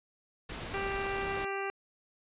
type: noise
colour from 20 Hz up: pink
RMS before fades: -40 dBFS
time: 0.49-1.45 s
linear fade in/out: 5 ms
type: harmonic tone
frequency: 393.1 Hz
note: G4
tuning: 5 cents sharp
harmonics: 1 / 2 / 3 / 4 / 5 / 6 / 7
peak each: -36 / -39 / -41 / -42 / -43 / -44 / -44 dBFS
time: 0.74-1.7 s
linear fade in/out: 0 ms
effects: resampled to 8000 Hz

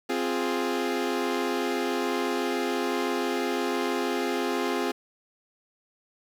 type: chord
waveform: sawtooth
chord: F minor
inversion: second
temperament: equal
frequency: 261.6 / 349.2 / 415.3 Hz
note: C4 / F4 / Ab4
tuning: 0 / 0 / 0 cents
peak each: -26 dBFS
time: 0.09-4.92 s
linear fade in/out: 10 ms
effects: low-pass 6000 Hz 12 dB/octave + 8-bit

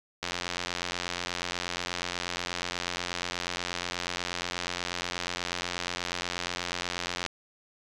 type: click train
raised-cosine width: 0.2 ms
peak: -13 dBFS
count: 622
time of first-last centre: 0.23-7.263 s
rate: 88.3 Hz
effects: resampled to 22050 Hz

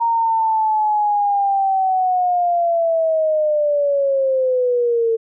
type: linear sweep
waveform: sine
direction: down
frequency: 932.3 to 448.6 Hz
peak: -14 dBFS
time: 0-5.17 s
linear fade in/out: 20 ms
effects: none

